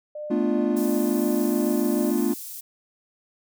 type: tone with tremolo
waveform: sine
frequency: 600 Hz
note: D5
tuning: 37 cents sharp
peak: -30 dBFS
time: 0.15-2.11 s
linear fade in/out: 5 ms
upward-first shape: triangle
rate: 2.8 Hz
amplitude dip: 40%
type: chord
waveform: triangle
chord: B half-diminished seventh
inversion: third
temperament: equal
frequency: 220 / 246.9 / 293.7 / 349.2 Hz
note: A3 / B3 / D4 / F4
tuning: 0 / 0 / 0 / 0 cents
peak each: -24 dBFS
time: 0.3-2.34 s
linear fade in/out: 10 ms
type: high-pass noise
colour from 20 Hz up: white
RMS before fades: -37 dBFS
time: 0.76-2.61 s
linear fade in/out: 10 ms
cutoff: 6700 Hz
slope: 12 dB/octave
effects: none